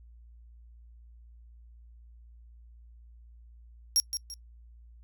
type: tone with echo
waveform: 30% pulse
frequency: 5588 Hz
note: F8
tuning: in tune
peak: -17 dBFS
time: 3.96-4 s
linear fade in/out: 0 ms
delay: 170 ms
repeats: 2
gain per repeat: -9 dB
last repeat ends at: 4.34 s
effects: noise-tail reverb RT60 0.1 s tail -25 dB re dry + added 58 Hz sine -50 dBFS peak until 5.03 s